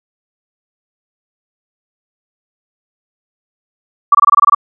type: tone bursts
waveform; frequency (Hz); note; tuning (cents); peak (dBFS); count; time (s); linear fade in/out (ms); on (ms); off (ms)
sine; 1154; D6; -31; -3; 9; 4.12-4.548; 5; 28; 22
effects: none